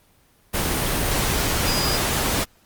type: tone in noise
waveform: sine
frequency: 4910 Hz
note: D#8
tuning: 24 cents flat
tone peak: -25 dBFS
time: 1.66-1.98 s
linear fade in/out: 20 ms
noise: pink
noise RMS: -22 dBFS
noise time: 0.53-2.45 s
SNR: -6 dB
effects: pink hiss -58 dBFS RMS until 2.65 s + Opus 24 kbps